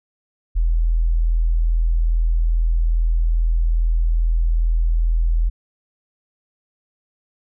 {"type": "tone", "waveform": "sine", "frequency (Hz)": 41.2, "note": "E1", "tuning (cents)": 0, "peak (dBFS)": -14, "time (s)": [0.55, 5.5], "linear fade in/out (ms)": 20, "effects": []}